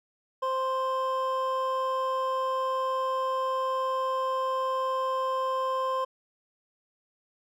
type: tone pair together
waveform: triangle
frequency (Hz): 522.9 / 1046.5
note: C5 / C6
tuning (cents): -1 / 0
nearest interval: octave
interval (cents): 1201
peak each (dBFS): -28 / -26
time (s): 0.42-6.05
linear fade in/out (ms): 10
effects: none